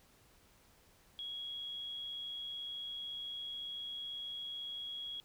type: tone with amplitude modulation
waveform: sine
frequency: 3318 Hz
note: G#7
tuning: 2 cents flat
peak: -39 dBFS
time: 1.19-5.2 s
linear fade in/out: 0 ms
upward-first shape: sine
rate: 138 Hz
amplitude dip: 30%
effects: pink hiss -66 dBFS RMS until 5.24 s